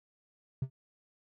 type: tone with exponential decay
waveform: triangle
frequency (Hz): 131.8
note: C3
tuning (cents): +13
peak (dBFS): -22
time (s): 0.62-0.7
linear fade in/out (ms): 5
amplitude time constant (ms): 17
effects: tanh soft clip ceiling -23 dBFS